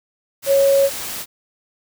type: tone in noise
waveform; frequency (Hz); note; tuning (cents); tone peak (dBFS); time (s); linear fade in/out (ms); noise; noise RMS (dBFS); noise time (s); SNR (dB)
sine; 552; C#5; -7; -11; 0.46-0.9; 50; white; -28; 0.42-1.26; +14
effects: none